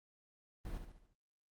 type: noise with echo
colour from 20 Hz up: brown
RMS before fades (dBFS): -43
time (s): 0.65-0.78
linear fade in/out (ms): 2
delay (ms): 71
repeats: 5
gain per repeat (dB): -6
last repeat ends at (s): 1.135
effects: Opus 24 kbps